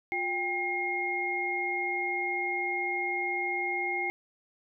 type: tone cluster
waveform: sine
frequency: 355.8 / 794 / 2140 Hz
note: F4 / G5 / C7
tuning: +32 / +22 / +38 cents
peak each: -36 / -34 / -30 dBFS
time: 0.12-4.1 s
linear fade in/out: 0 ms
effects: none